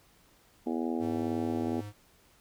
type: harmonic tone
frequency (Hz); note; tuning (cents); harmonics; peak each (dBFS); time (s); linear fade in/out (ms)
82.1; E2; -6; 3 / 4 / 5 / 6 / 7 / 8 / 9 / 10; -32 / -34 / -38 / -44 / -45 / -47 / -43 / -45; 0.66-1.81; 10
type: tone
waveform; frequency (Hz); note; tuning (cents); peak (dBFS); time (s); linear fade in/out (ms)
square; 103.83; G#2; 0; -40; 0.99-1.93; 50
effects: pink hiss -63 dBFS RMS until 2.4 s